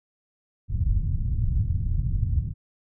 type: low-pass noise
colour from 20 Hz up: white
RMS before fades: -24 dBFS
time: 0.68-2.54 s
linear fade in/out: 50 ms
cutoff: 110 Hz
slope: 24 dB/octave
effects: none